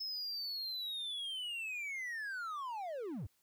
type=linear sweep; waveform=triangle; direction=down; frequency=5220 to 68.8 Hz; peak=-37 dBFS; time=0-3.27 s; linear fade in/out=10 ms; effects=white hiss -75 dBFS RMS until 3.42 s